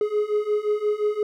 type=beating tone pair; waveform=triangle; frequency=416.7 / 422.4 Hz; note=G#4 / G#4; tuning=+6 / +29 cents; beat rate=5.7 Hz; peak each=-23 / -21 dBFS; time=0.01-1.23 s; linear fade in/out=2 ms; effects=none

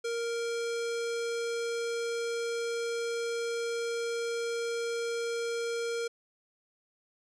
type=tone with low-pass filter; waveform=square; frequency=466.2 Hz; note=A#4; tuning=in tune; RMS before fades=-33 dBFS; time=0.04-6.08 s; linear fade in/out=10 ms; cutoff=7200 Hz; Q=1.4; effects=none

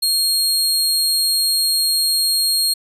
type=tone; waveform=sawtooth; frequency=4253 Hz; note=C8; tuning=27 cents sharp; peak=-12 dBFS; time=0.02-2.74 s; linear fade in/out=10 ms; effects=resampled to 32000 Hz

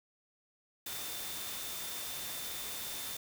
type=tone in noise; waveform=sine; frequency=3572 Hz; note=A7; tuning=25 cents sharp; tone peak=-47 dBFS; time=0.86-3.17 s; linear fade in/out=5 ms; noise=white; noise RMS=-41 dBFS; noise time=0.86-3.17 s; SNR=-9 dB; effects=none

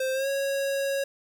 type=tone with pitch glide; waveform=square; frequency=523.3 to 550.9 Hz; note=C5 to C#5; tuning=0 to -11 cents; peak=-26 dBFS; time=0-1.04 s; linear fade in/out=5 ms; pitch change=+89 cents; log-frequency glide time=0.13-0.28 s; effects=9-bit

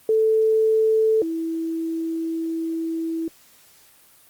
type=tone pair in turn; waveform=sine; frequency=440 / 327.1 Hz; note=A4 / E4; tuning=0 / -13 cents; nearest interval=perfect fourth; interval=513 cents; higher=first; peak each=-15 / -23 dBFS; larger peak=first; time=0.09-1.22 / 1.22-3.28 s; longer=second; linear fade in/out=2 ms; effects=white hiss -53 dBFS RMS until 4.29 s + Opus 32 kbps

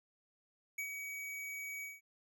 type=tone with ADSR envelope; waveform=square; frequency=2265 Hz; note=C#7; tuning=37 cents sharp; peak=-37 dBFS; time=0.78-2.01 s; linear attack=7 ms; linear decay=85 ms; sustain=-5 dB; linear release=180 ms; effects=none

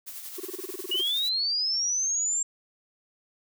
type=noise with tremolo; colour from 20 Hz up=blue; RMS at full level=-38 dBFS; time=0.06-1.3 s; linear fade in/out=20 ms; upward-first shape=sine; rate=11 Hz; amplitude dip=45%
type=tone bursts; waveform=triangle; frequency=370 Hz; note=F#4; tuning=in tune; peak=-30 dBFS; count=13; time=0.38-1.013 s; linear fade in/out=5 ms; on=21 ms; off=30 ms
type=linear sweep; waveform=sine; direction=up; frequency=2858 to 7459 Hz; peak=-24 dBFS; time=0.91-2.43 s; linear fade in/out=5 ms
effects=none

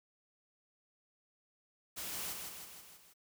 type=noise with echo; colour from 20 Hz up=white; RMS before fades=-42 dBFS; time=1.96-2.34 s; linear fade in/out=20 ms; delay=160 ms; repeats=5; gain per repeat=-4 dB; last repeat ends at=3.14 s; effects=none

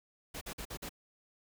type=noise bursts; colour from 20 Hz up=pink; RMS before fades=-42 dBFS; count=5; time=0.34-0.893 s; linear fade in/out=10 ms; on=73 ms; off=47 ms; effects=none

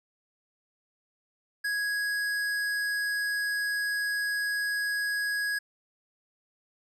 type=tone with tanh clipping; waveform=sine; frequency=1661.2 Hz; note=G#6; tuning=in tune; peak=-29 dBFS; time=1.64-5.59 s; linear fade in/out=10 ms; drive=16 dB; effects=none

